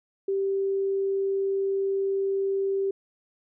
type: tone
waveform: sine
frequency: 390.8 Hz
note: G4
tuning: 5 cents flat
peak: -23 dBFS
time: 0.28-2.91 s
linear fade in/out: 5 ms
effects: none